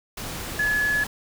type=tone in noise; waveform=sine; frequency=1703 Hz; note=G#6; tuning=43 cents sharp; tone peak=-20 dBFS; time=0.59-1.04 s; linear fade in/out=5 ms; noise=pink; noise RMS=-33 dBFS; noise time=0.17-1.07 s; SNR=+10 dB; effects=none